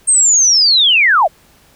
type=linear sweep; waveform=sine; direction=down; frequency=8600 to 551 Hz; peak=-7 dBFS; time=0.07-1.28 s; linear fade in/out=20 ms; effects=pink hiss -49 dBFS RMS until 1.75 s